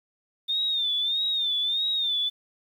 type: tone with vibrato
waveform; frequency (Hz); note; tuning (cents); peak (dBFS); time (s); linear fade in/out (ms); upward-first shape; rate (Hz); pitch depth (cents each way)
sine; 3622; A7; +49; -23; 0.48-2.3; 20; sine; 1.6; 90
effects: 9-bit